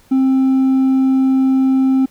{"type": "tone with hard clipping", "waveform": "sine", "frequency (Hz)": 264.3, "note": "C4", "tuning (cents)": 18, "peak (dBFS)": -11, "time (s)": [0.11, 2.06], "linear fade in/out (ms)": 10, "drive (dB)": 2, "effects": ["pink hiss -51 dBFS RMS until 2.1 s"]}